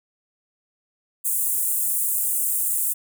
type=high-pass noise; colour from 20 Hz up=pink; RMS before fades=-23 dBFS; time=1.24-2.94 s; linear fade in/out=20 ms; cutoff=8100 Hz; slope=48 dB/octave; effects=none